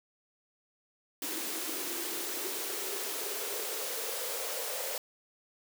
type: noise with high-pass filter sweep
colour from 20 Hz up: white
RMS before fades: -36 dBFS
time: 1.22-4.98 s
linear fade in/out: 2 ms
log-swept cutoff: 300 to 540 Hz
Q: 6.2
effects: none